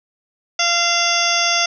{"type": "harmonic tone", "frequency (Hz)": 689, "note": "F5", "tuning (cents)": -24, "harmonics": [1, 2, 3, 4, 5, 7, 8, 9], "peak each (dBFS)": [-23, -23, -23, -23, -23, -23, -23, -23], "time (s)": [0.59, 1.66], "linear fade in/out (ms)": 5, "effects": []}